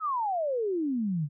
sine exponential sweep, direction down, 1324 to 138.59 Hz, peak -26 dBFS, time 0-1.29 s, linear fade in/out 50 ms, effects none

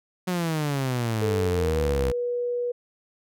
sawtooth exponential sweep, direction down, 185 to 63.2 Hz, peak -20 dBFS, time 0.27-2.12 s, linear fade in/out 10 ms
sine tone with pitch glide, 440 to 485.4 Hz, A4 to B4, 0 to -30 cents, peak -24 dBFS, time 1.21-2.72 s, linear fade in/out 10 ms, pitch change +170 cents, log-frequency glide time 1.49-1.81 s
effects none

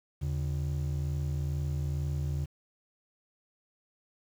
triangle ring-modulated tone, 110 Hz, A2, in tune, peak -24 dBFS, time 0.21-2.46 s, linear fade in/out 20 ms, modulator 31.1 Hz, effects 9-bit

